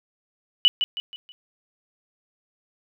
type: tone with echo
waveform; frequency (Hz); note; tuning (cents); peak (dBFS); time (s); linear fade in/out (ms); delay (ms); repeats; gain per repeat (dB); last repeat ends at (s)
sine; 2960; F#7; 0; -11; 0.65-0.68; 0; 160; 4; -8; 1.32
effects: none